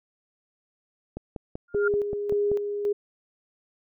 click train, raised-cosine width 2 ms, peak -20 dBFS, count 8, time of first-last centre 1.17-2.516 s, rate 5.2 Hz
sine tone with exponential growth, 1407 Hz, F6, 12 cents sharp, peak -21 dBFS, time 1.68-1.88 s, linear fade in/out 5 ms, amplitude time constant 43 ms
sine tone with tremolo, 410.1 Hz, G#4, 22 cents flat, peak -21 dBFS, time 1.74-2.93 s, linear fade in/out 10 ms, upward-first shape square, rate 1.8 Hz, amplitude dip 50%
effects none

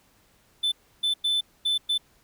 triangle tone bursts at uneven times, 3520 Hz, A7, in tune, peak -20 dBFS, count 5, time 0.63-0.72 / 1.03-1.14 / 1.24-1.41 / 1.65-1.78 / 1.89-1.98 s, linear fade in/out 10 ms, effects pink hiss -62 dBFS RMS until 2.23 s

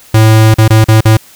square tone with dropouts, 110 Hz, A2, in tune, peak -3 dBFS, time 0.14-1.17 s, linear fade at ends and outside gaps 5 ms, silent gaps 0.542-0.583 / 0.68-0.703 / 0.843-0.884 / 1.008-1.053 s, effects white hiss -39 dBFS RMS until 1.35 s

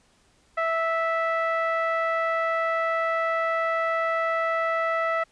sawtooth tone with low-pass filter, 657 Hz, E5, 6 cents flat, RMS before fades -25 dBFS, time 0.57-5.24 s, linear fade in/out 10 ms, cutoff 1700 Hz, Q 4.4, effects pink hiss -62 dBFS RMS until 5.31 s + resampled to 22050 Hz

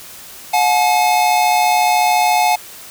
square tone pair together, 720.8 / 855 Hz, F#5 / A5, -45 / -50 cents, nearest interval minor third, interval 295 cents, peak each -15 dBFS, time 0.53-2.56 s, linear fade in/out 10 ms, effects white hiss -36 dBFS RMS until 2.9 s

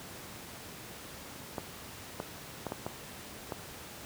clicks, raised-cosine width 1 ms, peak -20 dBFS, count 6, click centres 1.582 / 2.201 / 2.667 / 2.721 / 2.865 / 3.522 s, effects pink hiss -46 dBFS RMS until 4.05 s + high-pass 80 Hz 12 dB/octave

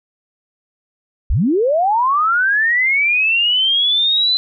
sine linear sweep, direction up, 34.65 to 4064 Hz, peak -12 dBFS, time 1.3-4.37 s, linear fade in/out 0 ms, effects none

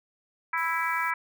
harmonic tone, 329.6 Hz, E4, in tune, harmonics 3 / 4 / 5 / 6 / 7, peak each -30 / -31 / -32 / -33 / -33 dBFS, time 0.53-1.14 s, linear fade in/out 5 ms
blue noise, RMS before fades -49 dBFS, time 0.57-1.11 s, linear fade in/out 10 ms
effects none

